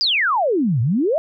sine exponential two-way sweep, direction down then up, 5130 to 108.4 to 682 Hz, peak -15 dBFS, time 0.01-1.18 s, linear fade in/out 0 ms, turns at 0.81 s, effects none

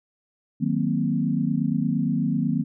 sine chord, C half-diminished seventh, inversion first, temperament equal, 155.56 / 185 / 233.1 / 261.6 Hz, Eb3 / Gb3 / Bb3 / C4, 0 / 0 / 0 / 0 cents, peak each -26 / -27 / -25 / -27 dBFS, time 0.6-2.64 s, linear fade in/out 20 ms, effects none

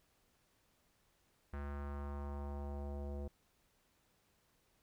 square tone with low-pass filter sweep, 71.3 Hz, C#2, 49 cents sharp, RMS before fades -43 dBFS, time 1.53-3.28 s, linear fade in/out 5 ms, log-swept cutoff 1600 to 560 Hz, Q 2.1, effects pink hiss -75 dBFS RMS until 4.82 s

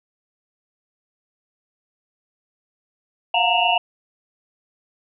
sine tone cluster, 699 / 727 / 920 / 2701 / 2883 Hz, F5 / F#5 / A#5 / E7 / F#7, +1 / -31 / -23 / +42 / -46 cents, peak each -22 dBFS, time 3.34-3.78 s, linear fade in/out 5 ms, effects none

